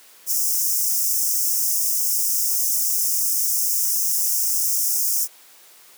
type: high-pass noise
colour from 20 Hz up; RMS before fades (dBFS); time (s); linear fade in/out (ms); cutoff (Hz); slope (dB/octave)
white; -21; 0.26-5.28; 50; 5200; 96
effects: white hiss -49 dBFS RMS until 5.97 s + high-pass 300 Hz 12 dB/octave